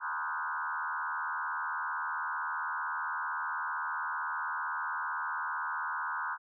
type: tone with frequency modulation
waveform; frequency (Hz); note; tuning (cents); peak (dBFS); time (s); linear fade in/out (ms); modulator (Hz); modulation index
sine; 1244.5; D#6; 0; -32; 0-6.38; 50; 77.8; 4.2
effects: none